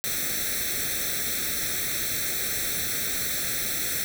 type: noise with comb filter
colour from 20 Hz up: white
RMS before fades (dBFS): -28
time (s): 0.04-4.04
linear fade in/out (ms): 0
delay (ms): 0.51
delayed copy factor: +1
effects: none